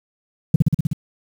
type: tone with echo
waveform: sine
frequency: 154.7 Hz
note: D#3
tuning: 10 cents flat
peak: -4 dBFS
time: 0.54-0.56 s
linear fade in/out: 5 ms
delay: 62 ms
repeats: 6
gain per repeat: -2 dB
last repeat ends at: 0.932 s
effects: tanh soft clip ceiling -5 dBFS + 7-bit